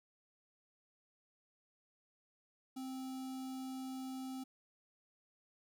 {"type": "tone with notch filter", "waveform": "square", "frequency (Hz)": 261.5, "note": "C4", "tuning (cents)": -1, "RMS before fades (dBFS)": -44, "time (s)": [2.76, 4.44], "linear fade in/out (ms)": 10, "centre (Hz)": 1900, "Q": 0.99, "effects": []}